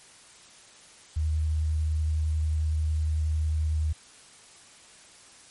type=tone with vibrato; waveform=sine; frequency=77.78 Hz; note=D#2; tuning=in tune; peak=-23 dBFS; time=1.16-3.93 s; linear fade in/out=10 ms; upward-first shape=sine; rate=11 Hz; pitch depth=11 cents each way; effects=white hiss -52 dBFS RMS until 5.5 s + MP3 48 kbps